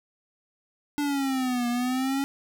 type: exponential two-way sweep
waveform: square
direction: down then up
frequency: 293.7 to 238.5 to 278.5 Hz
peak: -25 dBFS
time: 0.98-2.24 s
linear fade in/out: 0 ms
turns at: 1.68 s
effects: none